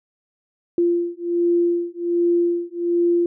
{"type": "beating tone pair", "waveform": "sine", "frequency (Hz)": [344.8, 346.1], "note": ["F4", "F4"], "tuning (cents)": [-22, -16], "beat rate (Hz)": 1.3, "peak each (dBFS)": -20, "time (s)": [0.78, 3.26], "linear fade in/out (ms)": 2, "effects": []}